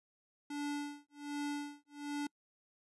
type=tone with tremolo; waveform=square; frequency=290 Hz; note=D4; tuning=22 cents flat; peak=-36 dBFS; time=0.5-2.27 s; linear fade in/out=5 ms; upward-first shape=sine; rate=1.3 Hz; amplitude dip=100%; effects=noise-tail reverb RT60 0.1 s tail -26 dB re dry + resampled to 24000 Hz